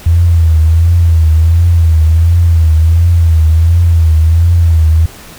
sine tone with vibrato, 82.41 Hz, E2, in tune, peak -4 dBFS, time 0.06-5.06 s, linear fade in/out 5 ms, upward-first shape triangle, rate 1.4 Hz, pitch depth 86 cents each way, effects pink hiss -33 dBFS RMS until 5.38 s

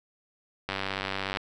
click train, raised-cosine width 0.3 ms, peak -14 dBFS, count 67, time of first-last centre 0.69-1.371 s, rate 96.9 Hz, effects none

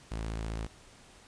sawtooth tone, 55 Hz, A1, in tune, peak -30 dBFS, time 0.11-0.67 s, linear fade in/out 10 ms, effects pink hiss -56 dBFS RMS until 1.27 s + resampled to 22050 Hz

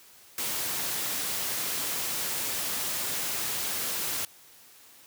white noise, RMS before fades -31 dBFS, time 0.38-4.25 s, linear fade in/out 2 ms, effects white hiss -54 dBFS RMS until 5.06 s + high-pass 80 Hz 12 dB/octave

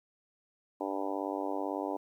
harmonic tone, 98 Hz, G2, in tune, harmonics 3 / 4 / 5 / 6 / 7 / 8 / 9 / 10, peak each -37 / -40 / -41 / -40 / -42 / -41 / -42 / -44 dBFS, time 0.8-1.97 s, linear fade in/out 10 ms, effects 11-bit

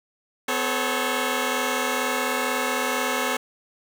10% pulse tone cluster, 252.9 / 433.6 / 548 Hz, B3 / A4 / C#5, +41 / -25 / -20 cents, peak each -19 dBFS, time 0.48-3.37 s, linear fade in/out 5 ms, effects none

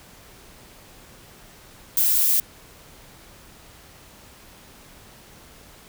violet noise, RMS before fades -19 dBFS, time 1.97-2.4 s, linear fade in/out 2 ms, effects pink hiss -48 dBFS RMS until 5.88 s

